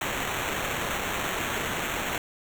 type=noise with sample-and-hold; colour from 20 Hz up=white; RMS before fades=-30 dBFS; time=0.01-2.18 s; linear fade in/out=2 ms; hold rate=4900 Hz; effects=none